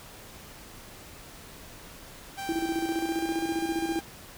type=tone with pitch glide; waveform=sawtooth; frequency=784 to 800.5 Hz; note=G5 to G5; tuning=0 to +36 cents; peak=-30 dBFS; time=2.37-4.01 s; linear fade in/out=20 ms; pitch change=+36 cents; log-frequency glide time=2.87-3.36 s
type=tone with tremolo; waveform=sine; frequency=329.6 Hz; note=E4; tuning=in tune; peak=-25 dBFS; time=2.49-3.99 s; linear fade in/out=0 ms; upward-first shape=square; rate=15 Hz; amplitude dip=70%
effects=pink hiss -47 dBFS RMS until 4.37 s